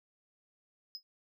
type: tone with exponential decay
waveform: triangle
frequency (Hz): 5070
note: D#8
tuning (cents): +32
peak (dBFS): -35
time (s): 0.95-1.03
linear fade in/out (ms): 0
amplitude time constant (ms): 16
effects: none